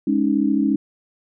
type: chord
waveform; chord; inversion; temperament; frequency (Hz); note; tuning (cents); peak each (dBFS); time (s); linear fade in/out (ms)
sine; Ab suspended fourth; none; equal; 207.7 / 277.2 / 311.1; Ab3 / Db4 / Eb4; 0 / 0 / 0; -21 / -19 / -21; 0.07-0.76; 5
effects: none